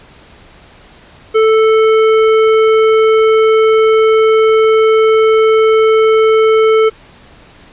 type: tone with tanh clipping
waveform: sine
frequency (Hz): 440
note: A4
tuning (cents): 0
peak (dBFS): -8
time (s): 1.34-6.9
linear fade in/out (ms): 20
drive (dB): 16
effects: pink hiss -41 dBFS RMS until 7.72 s + resampled to 8000 Hz